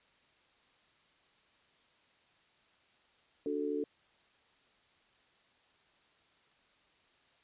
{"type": "chord", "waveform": "sine", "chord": "D major", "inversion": "none", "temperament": "just", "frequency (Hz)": [293.7, 367.1, 440.5], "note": ["D4", "F#4", "A4"], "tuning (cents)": [0, -14, 2], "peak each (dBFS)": [-36, -40, -35], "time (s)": [3.46, 3.84], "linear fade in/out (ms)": 2, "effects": ["white hiss -68 dBFS RMS until 7.43 s", "resampled to 8000 Hz"]}